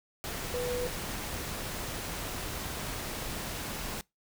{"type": "tone in noise", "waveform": "sine", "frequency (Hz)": 492.1, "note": "B4", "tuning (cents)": -6, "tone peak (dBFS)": -31, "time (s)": [0.54, 0.87], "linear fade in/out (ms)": 0, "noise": "pink", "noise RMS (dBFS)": -37, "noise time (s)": [0.24, 4.01], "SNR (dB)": 3, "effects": ["noise-tail reverb RT60 0.2 s tail -24 dB re dry"]}